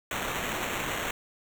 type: noise with sample-and-hold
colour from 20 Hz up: white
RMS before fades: -32 dBFS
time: 0.11-1.11 s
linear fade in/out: 2 ms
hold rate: 4900 Hz
effects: none